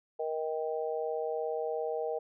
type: harmonic tone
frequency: 157.1 Hz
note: D#3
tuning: 17 cents sharp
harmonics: 3 / 4 / 5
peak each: -33 / -36 / -39 dBFS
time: 0.19-2.19 s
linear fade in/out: 10 ms
effects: none